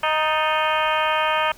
harmonic tone with a mistuned harmonic, 311.1 Hz, D#4, in tune, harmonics 2 / 3 / 4 / 5 / 6 / 7 / 8 / 9 / 10, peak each -25 / -23 / -24 / -29 / -31 / -31 / -28 / -33 / -30 dBFS, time 0.03-1.52 s, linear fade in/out 5 ms, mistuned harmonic 6, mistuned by -81 cents, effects pink hiss -48 dBFS RMS until 1.57 s

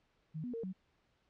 sine tone with pitch steps, 157.2 / 245.8 / 458.7 / 187.3 Hz, D#3 / B3 / A#4 / F#3, +18 / -8 / -28 / +21 cents, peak -38 dBFS, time 0.34-0.732 s, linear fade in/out 20 ms, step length 98 ms, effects pink hiss -75 dBFS RMS until 1.29 s + low-pass 4000 Hz 12 dB/octave

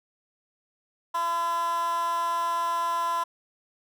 15% pulse tone with high-pass filter, 338.5 Hz, E4, 46 cents sharp, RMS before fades -27 dBFS, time 1.14-3.24 s, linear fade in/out 10 ms, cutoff 940 Hz, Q 7.5, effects none

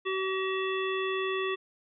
harmonic tone, 380.5 Hz, F#4, 48 cents sharp, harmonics 1 / 3 / 5 / 7 / 9, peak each -30 / -35 / -37 / -38 / -40 dBFS, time 0.05-1.56 s, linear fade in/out 20 ms, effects none

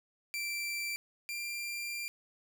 sawtooth tone pair in turn, 2346 / 2377 Hz, D7 / D7, -2 / +20 cents, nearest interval unison, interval 22 cents, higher second, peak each -31 / -33 dBFS, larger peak first, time 0.34-0.96 / 1.29-2.08 s, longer second, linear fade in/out 0 ms, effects none

